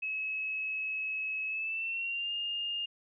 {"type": "tone with pitch glide", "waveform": "sine", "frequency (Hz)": [2575, 2824], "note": ["E7", "F7"], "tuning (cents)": [-41, 19], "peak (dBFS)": -32, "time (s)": [0.02, 2.86], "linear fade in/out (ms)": 10, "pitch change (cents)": 160, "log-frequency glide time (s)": [1.47, 2.33], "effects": []}